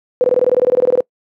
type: tone bursts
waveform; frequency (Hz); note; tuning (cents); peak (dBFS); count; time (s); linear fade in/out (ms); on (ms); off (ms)
sine; 500; B4; +21; -8; 16; 0.21-1.005; 0; 30; 21
effects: noise-tail reverb RT60 0.1 s tail -25 dB re dry + high-pass 200 Hz 12 dB/octave